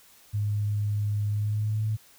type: tone with pitch glide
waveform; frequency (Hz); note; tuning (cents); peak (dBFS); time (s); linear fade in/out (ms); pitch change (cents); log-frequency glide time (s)
sine; 103.83 to 108.36; G#2 to A2; 0 to -26; -24; 0.33-1.97; 20; +74; 1.3-1.85
effects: white hiss -56 dBFS RMS until 2.18 s